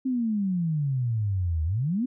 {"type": "exponential two-way sweep", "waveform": "sine", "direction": "down then up", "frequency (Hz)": [266.7, 76.5, 266.7], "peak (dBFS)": -23, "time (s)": [0.05, 2.06], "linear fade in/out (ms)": 10, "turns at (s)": 1.64, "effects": []}